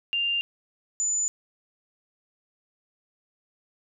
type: tone pair in turn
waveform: sine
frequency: 2794 / 7000 Hz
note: F7 / A8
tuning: 0 / -10 cents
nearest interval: octave + major third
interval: 1590 cents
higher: second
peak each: -23 / -23 dBFS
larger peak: neither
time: 0.13-0.41 / 1-1.28 s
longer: neither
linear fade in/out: 0 ms
effects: none